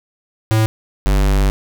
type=tone pair in turn; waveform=square; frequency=110 / 49 Hz; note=A2 / G1; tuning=0 / 0 cents; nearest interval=octave + major second; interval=1400 cents; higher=first; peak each=-12 dBFS; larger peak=neither; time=0.51-0.66 / 1.06-1.5 s; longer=second; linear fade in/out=0 ms; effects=none